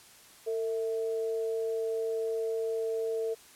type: tone pair together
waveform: sine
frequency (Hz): 450.5 / 653.2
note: A4 / E5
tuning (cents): +41 / -16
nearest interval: tritone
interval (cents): 643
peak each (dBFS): -29 / -40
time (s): 0.46-3.35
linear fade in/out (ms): 20
effects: white hiss -55 dBFS RMS until 3.55 s + low-pass 12000 Hz 12 dB/octave